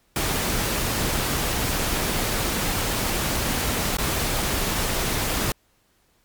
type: noise with dropouts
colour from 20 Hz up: pink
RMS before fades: -24 dBFS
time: 0.16-5.52 s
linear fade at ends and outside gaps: 2 ms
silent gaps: 3.97-3.984 s
effects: pink hiss -64 dBFS RMS until 6.24 s + MP3 96 kbps